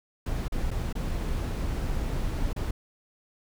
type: noise with dropouts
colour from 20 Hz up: brown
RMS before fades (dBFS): -29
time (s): 0.26-2.71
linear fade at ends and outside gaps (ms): 5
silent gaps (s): 0.482-0.521 / 0.707-0.712 / 0.928-0.952 / 2.531-2.562
effects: none